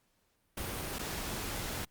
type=noise with dropouts; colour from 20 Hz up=pink; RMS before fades=-38 dBFS; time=0.57-1.85 s; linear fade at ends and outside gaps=5 ms; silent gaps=0.986-0.991 s; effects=pink hiss -74 dBFS RMS until 1.9 s + Opus 48 kbps